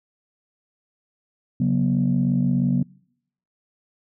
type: tone cluster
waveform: sine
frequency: 138.2 / 184.2 / 241.1 Hz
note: C#3 / F#3 / B3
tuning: -5 / -7 / -41 cents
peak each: -21 dBFS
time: 1.6-2.83 s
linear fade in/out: 5 ms
effects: noise-tail reverb RT60 0.7 s tail -25 dB re dry + tanh soft clip ceiling -11 dBFS